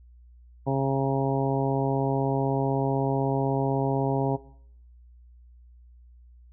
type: harmonic tone with a mistuned harmonic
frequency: 136 Hz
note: C#3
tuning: 33 cents flat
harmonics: 1 / 2 / 3 / 4 / 5 / 6 / 7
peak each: -26 / -29 / -31 / -32 / -33 / -34 / -34 dBFS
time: 0.66-4.37 s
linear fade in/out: 20 ms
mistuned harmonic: 7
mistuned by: -15 cents
effects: noise-tail reverb RT60 0.7 s tail -20 dB re dry + added 60 Hz sine -49 dBFS peak until 6.52 s

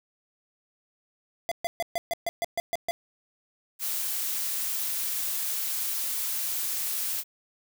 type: tone bursts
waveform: square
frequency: 682 Hz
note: F5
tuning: 41 cents flat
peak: -26 dBFS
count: 10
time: 1.49-2.91 s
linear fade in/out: 0 ms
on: 25 ms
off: 130 ms
type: noise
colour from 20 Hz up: blue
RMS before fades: -30 dBFS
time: 3.79-7.24 s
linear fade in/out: 50 ms
effects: none

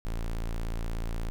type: tone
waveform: square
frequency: 28.31 Hz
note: A#0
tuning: 50 cents flat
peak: -30 dBFS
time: 0.05-1.3 s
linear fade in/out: 0 ms
effects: none

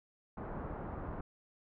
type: low-pass noise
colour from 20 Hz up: pink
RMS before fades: -42 dBFS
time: 0.37-1.21 s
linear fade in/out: 5 ms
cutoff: 1300 Hz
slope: 24 dB/octave
effects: none

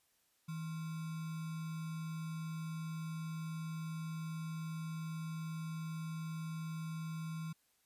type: tone with sample-and-hold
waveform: sine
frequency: 161.3 Hz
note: E3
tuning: 37 cents flat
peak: -39 dBFS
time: 0.48-7.53 s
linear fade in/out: 10 ms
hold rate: 1225 Hz
effects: white hiss -75 dBFS RMS until 7.85 s + resampled to 32000 Hz

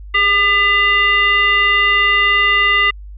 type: tone with frequency modulation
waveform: sine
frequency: 2004 Hz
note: B6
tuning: 25 cents sharp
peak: -10 dBFS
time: 0.14-2.91 s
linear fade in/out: 10 ms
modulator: 797 Hz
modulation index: 1
effects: added 50 Hz sine -30 dBFS peak until 3.17 s

